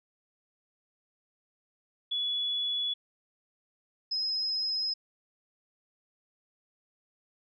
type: tone pair in turn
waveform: sine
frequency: 3407 / 5105 Hz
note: G#7 / D#8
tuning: +44 / +44 cents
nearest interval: perfect fifth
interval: 700 cents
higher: second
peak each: -28 / -28 dBFS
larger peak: neither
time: 2.11-2.94 / 4.11-4.94 s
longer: neither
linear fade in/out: 10 ms
effects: none